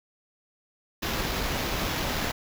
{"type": "noise with sample-and-hold", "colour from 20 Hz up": "pink", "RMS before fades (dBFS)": -29, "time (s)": [1.02, 2.32], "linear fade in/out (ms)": 10, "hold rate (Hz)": 8820, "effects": []}